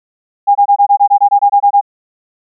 sine tone bursts, 810 Hz, G#5, 43 cents flat, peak -4 dBFS, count 13, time 0.47-1.812 s, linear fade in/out 20 ms, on 82 ms, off 23 ms, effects none

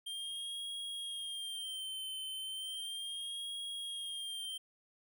square tone with vibrato, 3180 Hz, G7, 24 cents sharp, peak -40 dBFS, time 0.06-4.58 s, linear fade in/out 10 ms, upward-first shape sine, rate 0.35 Hz, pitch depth 58 cents each way, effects none

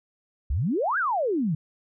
sine exponential two-way sweep, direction up then down, 56.6 to 1664 to 142.9 Hz, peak -22 dBFS, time 0.5-1.55 s, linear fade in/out 5 ms, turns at 0.98 s, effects none

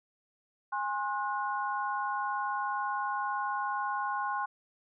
sine tone cluster, 823 / 1065 / 1458 Hz, G#5 / C6 / F#6, -16 / +30 / -26 cents, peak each -34 / -33 / -37 dBFS, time 0.72-4.46 s, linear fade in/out 10 ms, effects none

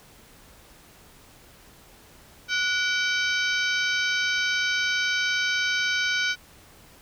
harmonic tone with a mistuned harmonic, 768 Hz, G5, 36 cents flat, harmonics 2 / 3 / 4 / 5 / 6 / 7 / 8, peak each -25 / -29 / -31 / -33 / -35 / -36 / -37 dBFS, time 2.48-6.36 s, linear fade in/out 50 ms, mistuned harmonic 2, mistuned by -80 cents, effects pink hiss -52 dBFS RMS until 7.01 s

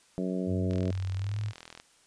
harmonic tone, 92.5 Hz, F#2, in tune, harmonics 2 / 3 / 4 / 5 / 6 / 7, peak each -31 / -35 / -37 / -39 / -41 / -42 dBFS, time 0.18-0.91 s, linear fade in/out 0 ms
sine tone with pitch glide, 94.8 to 105.8 Hz, F#2 to G#2, +43 to +33 cents, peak -29 dBFS, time 0.46-1.53 s, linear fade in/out 50 ms, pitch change +190 cents, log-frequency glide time 1.15-1.39 s
click train, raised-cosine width 0.2 ms, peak -27 dBFS, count 46, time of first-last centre 0.71-1.8 s, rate 41.3 Hz
effects white hiss -62 dBFS RMS until 2.06 s + resampled to 22050 Hz

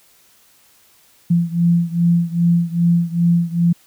sine beating tone pair, 170.1 / 172.6 Hz, F3 / F3, -45 / -20 cents, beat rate 2.5 Hz, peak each -15 / -17 dBFS, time 1.3-3.73 s, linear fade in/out 10 ms, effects white hiss -53 dBFS RMS until 3.86 s

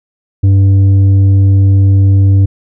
triangle tone with tanh clipping, 97.6 Hz, G2, 7 cents flat, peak -5 dBFS, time 0.43-2.46 s, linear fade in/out 10 ms, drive 10 dB, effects none

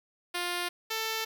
5% pulse tone pair in turn, 352.2 / 443.7 Hz, F4 / A4, +15 / +14 cents, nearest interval major third, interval 399 cents, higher second, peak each -19 dBFS, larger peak neither, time 0.34-0.69 / 0.9-1.25 s, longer neither, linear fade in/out 10 ms, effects 10-bit

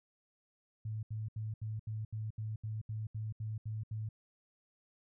sine tone bursts, 108.8 Hz, A2, 19 cents flat, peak -36 dBFS, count 13, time 0.85-4.09 s, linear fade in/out 5 ms, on 180 ms, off 75 ms, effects none

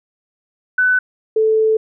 sine tone pair in turn, 1500 / 438.5 Hz, F#6 / A4, +23 / -6 cents, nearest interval octave + major sixth, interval 2129 cents, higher first, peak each -11 dBFS, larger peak neither, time 0.78-0.99 / 1.36-1.77 s, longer second, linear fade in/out 5 ms, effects none

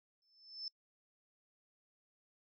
sine tone with exponential growth, 5274 Hz, E8, in tune, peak -38 dBFS, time 0.22-0.68 s, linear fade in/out 1 ms, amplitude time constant 100 ms, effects noise-tail reverb RT60 0.1 s tail -26 dB re dry

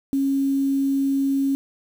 sine tone with quantisation, 274.1 Hz, C#4, 19 cents flat, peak -18 dBFS, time 0.13-1.55 s, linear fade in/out 0 ms, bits 7, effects none

